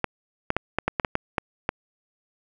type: clicks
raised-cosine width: 0.5 ms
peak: -7 dBFS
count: 10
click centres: 0.043 / 0.504 / 0.566 / 0.786 / 0.88 / 0.998 / 1.048 / 1.154 / 1.382 / 1.691 s
effects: none